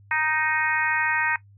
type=harmonic tone; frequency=311.1 Hz; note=D#4; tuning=in tune; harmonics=3 / 4 / 5 / 6 / 7 / 8; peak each=-27 / -34 / -27 / -26 / -30 / -31 dBFS; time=0.11-1.36 s; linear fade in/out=2 ms; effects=noise-tail reverb RT60 0.1 s tail -17 dB re dry + added 100 Hz sine -49 dBFS peak until 1.57 s